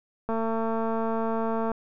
click train, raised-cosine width 1 ms, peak -16 dBFS, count 322, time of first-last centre 0.29-1.717 s, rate 225 Hz, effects none

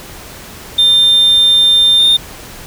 sine tone with pitch glide, 3600 to 3631 Hz, A7 to A#7, +39 to -46 cents, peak -3 dBFS, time 0.78-2.17 s, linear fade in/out 10 ms, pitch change +15 cents, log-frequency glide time 1.97-2.04 s, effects tanh soft clip ceiling -5 dBFS + pink hiss -32 dBFS RMS until 2.66 s

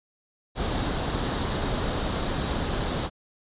pink noise with comb filter, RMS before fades -27 dBFS, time 0.55-3.1 s, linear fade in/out 50 ms, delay 0.21 ms, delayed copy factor +0.5, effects resampled to 8000 Hz

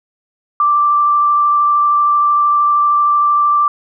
sine tone with vibrato, 1174.7 Hz, D6, in tune, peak -9 dBFS, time 0.6-3.68 s, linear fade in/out 2 ms, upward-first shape sine, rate 13 Hz, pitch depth 8 cents each way, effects none

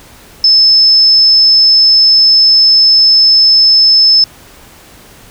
sine tone, 5240 Hz, E8, 11 cents flat, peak -3 dBFS, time 0.44-4.24 s, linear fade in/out 2 ms, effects pink hiss -38 dBFS RMS until 5.3 s

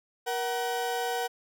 35% pulse tone pair together, 474.4 / 753 Hz, A#4 / F#5, +30 / +30 cents, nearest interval minor sixth, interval 800 cents, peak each -30 / -29 dBFS, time 0.26-1.28 s, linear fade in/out 20 ms, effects none

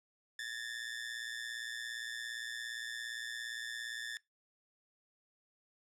sawtooth ring-modulated tone, 1760 Hz, A6, in tune, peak -33 dBFS, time 0.39-4.17 s, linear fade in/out 0 ms, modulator 58.7 Hz, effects noise-tail reverb RT60 0.2 s tail -23 dB re dry + low-pass 9000 Hz 12 dB/octave

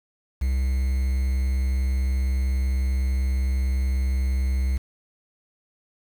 triangle tone with quantisation, 65.41 Hz, C2, in tune, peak -18 dBFS, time 0.41-4.78 s, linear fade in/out 10 ms, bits 7, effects none

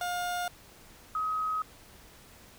30% pulse / sine tone pair in turn, 711 / 1266.9 Hz, F5 / D#6, +31 / +31 cents, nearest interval minor seventh, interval 1000 cents, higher second, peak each -28 dBFS, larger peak neither, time 0.01-0.48 / 1.15-1.62 s, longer neither, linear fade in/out 2 ms, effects pink hiss -54 dBFS RMS until 2.58 s

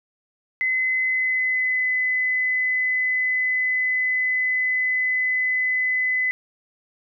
sine tone with pitch glide, 2037 to 2015 Hz, C7 to B6, -47 to +34 cents, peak -19 dBFS, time 0.61-6.31 s, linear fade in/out 0 ms, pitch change -19 cents, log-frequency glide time 1.03-1.89 s, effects none

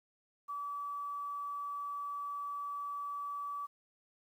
sine tone, 1149 Hz, D6, 38 cents flat, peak -37 dBFS, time 0.48-3.67 s, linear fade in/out 20 ms, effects 11-bit

